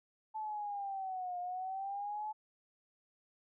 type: linear two-way sweep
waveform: sine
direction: down then up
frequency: 875 to 709 to 864 Hz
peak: -37 dBFS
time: 0.34-2.33 s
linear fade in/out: 20 ms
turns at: 1.39 s
effects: none